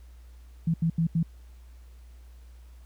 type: tone bursts at uneven times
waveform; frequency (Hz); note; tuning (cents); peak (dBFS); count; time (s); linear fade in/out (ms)
sine; 164.81; E3; 0; -21; 4; 0.67-0.74 / 0.82-0.9 / 0.98-1.07 / 1.15-1.23; 5
effects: added 60 Hz sine -46 dBFS peak until 2.85 s + pink hiss -64 dBFS RMS until 2.85 s

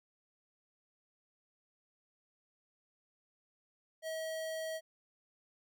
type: tone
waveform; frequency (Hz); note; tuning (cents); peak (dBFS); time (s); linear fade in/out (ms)
square; 640; D#5; +49; -38; 4.02-4.81; 50
effects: none

